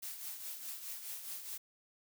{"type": "noise with tremolo", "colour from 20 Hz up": "blue", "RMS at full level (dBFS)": -42, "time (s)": [0.02, 1.58], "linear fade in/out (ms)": 10, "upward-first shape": "triangle", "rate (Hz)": 4.8, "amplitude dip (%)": 60, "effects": []}